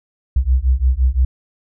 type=beating tone pair; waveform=sine; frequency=61.3 / 67.1 Hz; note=B1 / C2; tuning=-12 / +44 cents; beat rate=5.8 Hz; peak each=-15 dBFS; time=0.36-1.25 s; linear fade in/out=5 ms; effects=none